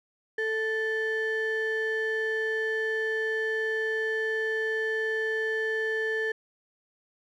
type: ring-modulated tone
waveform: triangle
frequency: 659.3 Hz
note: E5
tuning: in tune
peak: -21 dBFS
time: 0.38-6.32 s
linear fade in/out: 5 ms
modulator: 1100 Hz
effects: none